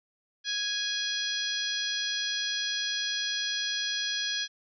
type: harmonic tone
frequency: 830 Hz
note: G#5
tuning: 1 cent flat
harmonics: 2 / 3 / 4 / 5 / 6 / 7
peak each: -35 / -42 / -32 / -36 / -37 / -39 dBFS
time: 0.44-4.48 s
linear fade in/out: 50 ms
effects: none